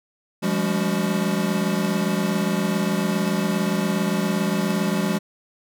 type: tone cluster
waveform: square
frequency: 173.6 / 200.9 / 218.4 / 285.6 / 374.1 Hz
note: F3 / G3 / A3 / D4 / F#4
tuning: -10 / +43 / -13 / -48 / +19 cents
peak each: -26 / -24 / -31 / -32 / -31 dBFS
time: 0.42-5.19 s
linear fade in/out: 20 ms
effects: none